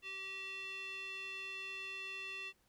square tone with band-pass filter, 385.4 Hz, G4, 29 cents flat, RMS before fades -45 dBFS, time 0.02-2.53 s, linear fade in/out 50 ms, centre 2800 Hz, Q 5.4, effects pink hiss -74 dBFS RMS until 2.68 s

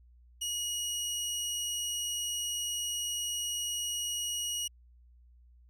20% pulse tone, 2898 Hz, F#7, 37 cents flat, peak -27 dBFS, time 0.41-4.68 s, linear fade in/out 10 ms, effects added 60 Hz sine -56 dBFS peak until 5.69 s

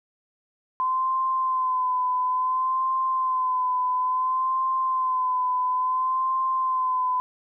sine tone with vibrato, 1026 Hz, C6, 34 cents flat, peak -21 dBFS, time 0.8-7.2 s, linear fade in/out 0 ms, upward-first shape sine, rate 0.58 Hz, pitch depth 35 cents each way, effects none

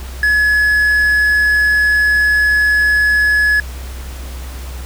triangle tone, 1697 Hz, G#6, 37 cents sharp, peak -8 dBFS, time 0.23-3.6 s, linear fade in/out 2 ms, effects added 64 Hz sine -25 dBFS peak until 4.85 s + pink hiss -35 dBFS RMS until 4.85 s

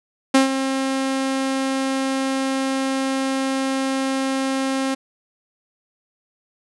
sawtooth tone with ADSR envelope, 267.4 Hz, C4, 38 cents sharp, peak -6 dBFS, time 0.34-4.95 s, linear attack 8 ms, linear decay 130 ms, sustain -10 dB, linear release 13 ms, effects resampled to 24000 Hz + 8-bit

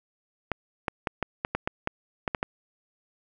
clicks, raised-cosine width 0.5 ms, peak -11 dBFS, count 11, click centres 0.517 / 0.882 / 1.072 / 1.227 / 1.449 / 1.55 / 1.675 / 1.874 / 2.278 / 2.348 / 2.429 s, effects none

